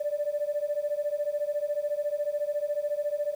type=beating tone pair; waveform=sine; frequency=581 / 595 Hz; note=D5 / D5; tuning=-19 / +22 cents; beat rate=14 Hz; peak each=-29 dBFS; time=0-3.35 s; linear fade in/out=10 ms; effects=tanh soft clip ceiling -20 dBFS + 9-bit